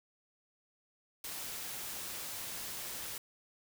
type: noise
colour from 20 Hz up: white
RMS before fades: -42 dBFS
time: 1.24-3.18 s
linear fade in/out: 2 ms
effects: none